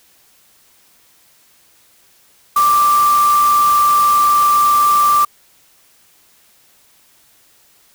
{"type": "tone in noise", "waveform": "sine", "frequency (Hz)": 1177, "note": "D6", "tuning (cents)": 3, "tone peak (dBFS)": -9, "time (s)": [2.56, 5.25], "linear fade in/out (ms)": 5, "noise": "white", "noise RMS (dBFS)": -25, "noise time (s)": [2.56, 5.25], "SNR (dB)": 13, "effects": ["white hiss -52 dBFS RMS until 7.94 s"]}